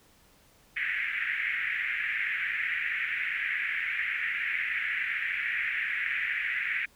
white band-pass noise, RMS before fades -31 dBFS, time 0.76-6.86 s, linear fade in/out 10 ms, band 1700 to 2300 Hz, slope 48 dB/octave, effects pink hiss -61 dBFS RMS until 6.95 s

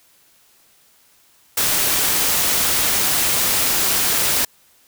white noise, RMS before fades -18 dBFS, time 1.57-4.45 s, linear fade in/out 5 ms, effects white hiss -55 dBFS RMS until 4.87 s

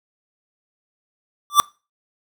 square tone with exponential growth, 1171 Hz, D6, 5 cents flat, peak -5 dBFS, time 1.5-1.6 s, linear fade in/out 0 ms, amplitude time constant 21 ms, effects noise-tail reverb RT60 0.3 s tail -24 dB re dry

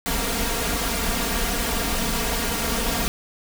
pink noise with comb filter, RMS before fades -24 dBFS, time 0.06-3.08 s, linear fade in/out 0 ms, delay 4.3 ms, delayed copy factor +0.9, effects none

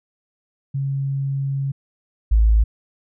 sine tone pair in turn, 137.4 / 54.53 Hz, C#3 / A1, -15 / -15 cents, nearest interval octave + major third, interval 1600 cents, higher first, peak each -20 / -11 dBFS, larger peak second, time 0.74-1.72 / 2.31-2.64 s, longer first, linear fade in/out 10 ms, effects none

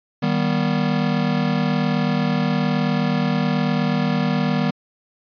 square chord, Eb augmented, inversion none, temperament just, 155.56 / 194.45 / 243.1 Hz, Eb3 / G3 / B3, 0 / -14 / -27 cents, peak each -23 dBFS, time 0.22-4.71 s, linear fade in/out 10 ms, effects resampled to 11025 Hz

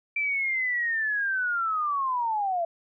sine linear sweep, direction down, 2349 to 659.3 Hz, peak -24 dBFS, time 0.16-2.65 s, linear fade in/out 5 ms, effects none

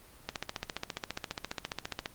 click train, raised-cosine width 0.2 ms, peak -16 dBFS, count 27, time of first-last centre 0.29-2.059 s, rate 14.7 Hz, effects pink hiss -56 dBFS RMS until 2.14 s + Opus 24 kbps

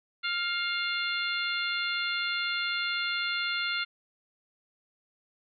harmonic tone with a mistuned harmonic, 698 Hz, F5, 1 cent flat, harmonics 2 / 3 / 4 / 5 / 6, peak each -32 / -34 / -35 / -36 / -37 dBFS, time 0.23-3.85 s, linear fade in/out 20 ms, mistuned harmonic 3, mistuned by +31 cents, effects none

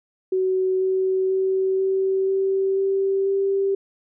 sine tone with pitch steps, 374.8 / 377.6 / 380.5 / 383.3 / 386.2 / 389.1 / 392.1 Hz, F#4 / F#4 / F#4 / G4 / G4 / G4 / G4, +22 / +35 / +48 / -39 / -26 / -13 / 0 cents, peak -18 dBFS, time 0.32-3.75 s, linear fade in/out 5 ms, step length 490 ms, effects none

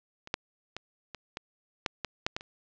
clicks, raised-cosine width 0.2 ms, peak -26 / -10 / -19 / -22 / -18 / -10 / -14 / -9 / -15 / -27 dBFS, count 10, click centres 0.274 / 0.341 / 0.766 / 1.147 / 1.371 / 1.862 / 2.047 / 2.265 / 2.365 / 2.409 s, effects low-pass 5000 Hz 12 dB/octave

